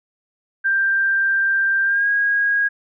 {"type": "tone with pitch glide", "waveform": "sine", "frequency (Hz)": [1581, 1639.6], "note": ["G6", "G#6"], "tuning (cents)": [14, -23], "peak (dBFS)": -15, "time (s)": [0.64, 2.69], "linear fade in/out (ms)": 20, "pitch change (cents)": 63, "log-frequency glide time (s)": [1.84, 2.08], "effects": []}